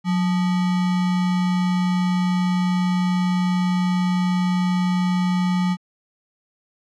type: tone with sample-and-hold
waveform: sine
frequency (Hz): 181.3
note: F#3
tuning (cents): -35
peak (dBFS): -17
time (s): 0.04-5.77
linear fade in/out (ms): 50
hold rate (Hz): 1050
effects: low-pass 5000 Hz 12 dB/octave

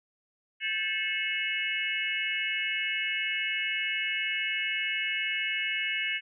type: tone cluster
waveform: sine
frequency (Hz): 1576 / 1747 / 2180 / 2622 / 2913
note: G6 / A6 / C#7 / E7 / F#7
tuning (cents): +9 / -13 / -29 / -10 / -28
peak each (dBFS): -40 / -36 / -31 / -35 / -34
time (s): 0.6-6.21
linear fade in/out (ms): 50
effects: none

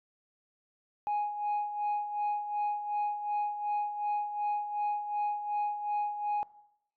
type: tone with tremolo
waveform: sine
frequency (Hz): 830.6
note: G#5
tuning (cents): 0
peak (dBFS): -25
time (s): 1.07-6.43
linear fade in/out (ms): 0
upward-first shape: sine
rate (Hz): 2.7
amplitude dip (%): 65
effects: noise-tail reverb RT60 0.8 s tail -20 dB re dry + tanh soft clip ceiling -26 dBFS

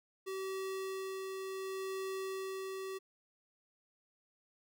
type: tone with tremolo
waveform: square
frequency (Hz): 382.8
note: G4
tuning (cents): -41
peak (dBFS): -38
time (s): 0.26-2.99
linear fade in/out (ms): 20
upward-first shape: sine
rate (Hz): 0.69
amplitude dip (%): 25
effects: none

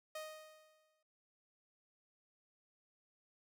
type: tone with exponential decay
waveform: sawtooth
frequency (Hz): 622.3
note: D#5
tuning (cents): 0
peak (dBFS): -38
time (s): 0.15-1.03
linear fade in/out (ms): 5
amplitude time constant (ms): 190
effects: none

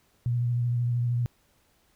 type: tone with vibrato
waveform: sine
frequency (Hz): 120.6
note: B2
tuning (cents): -41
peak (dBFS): -23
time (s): 0.26-1.26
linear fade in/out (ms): 0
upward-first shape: triangle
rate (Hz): 13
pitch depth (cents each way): 28
effects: pink hiss -66 dBFS RMS until 1.95 s

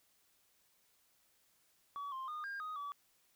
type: tone with pitch steps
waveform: sine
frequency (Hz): 1136 / 1053 / 1223 / 1607 / 1249 / 1146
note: C#6 / C6 / D#6 / G6 / D#6 / D6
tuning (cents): +42 / +11 / -30 / +43 / +6 / -43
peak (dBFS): -38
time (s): 1.96-2.92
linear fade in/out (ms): 0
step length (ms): 160
effects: tanh soft clip ceiling -39 dBFS + white hiss -73 dBFS RMS until 3.35 s

